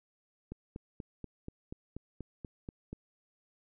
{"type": "click train", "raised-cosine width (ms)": 3, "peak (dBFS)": -28, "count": 11, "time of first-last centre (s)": [0.52, 2.93], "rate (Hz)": 4.15, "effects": []}